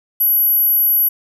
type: tone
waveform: sine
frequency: 11730 Hz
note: F#9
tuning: 16 cents flat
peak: -11 dBFS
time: 0.2-1.09 s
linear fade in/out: 10 ms
effects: 8-bit